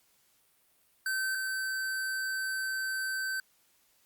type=tone pair in turn; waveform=square; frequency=1543 / 1543 Hz; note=G6 / G6; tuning=-28 / -28 cents; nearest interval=unison; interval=0 cents; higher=neither; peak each=-30 / -32 dBFS; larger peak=first; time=1.06-1.35 / 1.35-3.4 s; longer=second; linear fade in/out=2 ms; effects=white hiss -68 dBFS RMS until 4.05 s + Opus 48 kbps